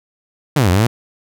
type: exponential two-way sweep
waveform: sawtooth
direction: down then up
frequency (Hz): 160.8 to 85.3 to 124.1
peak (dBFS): -7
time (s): 0.56-0.87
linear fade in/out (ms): 5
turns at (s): 0.7
effects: none